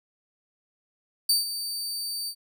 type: tone with ADSR envelope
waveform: sawtooth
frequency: 4610 Hz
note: D8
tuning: 33 cents flat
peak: -15 dBFS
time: 1.29-2.35 s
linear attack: 6 ms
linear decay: 150 ms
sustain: -12 dB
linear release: 69 ms
effects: none